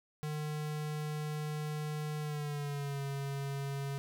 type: tone with pitch glide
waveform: square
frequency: 151.5 to 138.93 Hz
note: D#3 to C#3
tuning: -46 to +4 cents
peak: -36 dBFS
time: 0.23-3.98 s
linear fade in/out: 0 ms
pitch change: -150 cents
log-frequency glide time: 2.2-3.02 s
effects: none